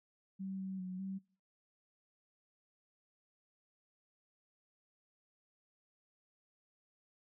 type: tone with pitch steps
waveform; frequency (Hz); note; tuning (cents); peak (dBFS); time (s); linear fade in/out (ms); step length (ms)
sine; 191.9 / 190.4 / 184.3 / 192.2; G3 / F#3 / F#3 / G3; -37 / +50 / -7 / -34; -39; 0.39-1.19; 20; 200
effects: noise-tail reverb RT60 0.5 s tail -24 dB re dry